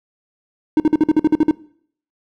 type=tone bursts; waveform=triangle; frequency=308.7 Hz; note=D#4; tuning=14 cents flat; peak=-7 dBFS; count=10; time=0.77-1.511 s; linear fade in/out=2 ms; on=30 ms; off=49 ms; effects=noise-tail reverb RT60 0.6 s tail -21 dB re dry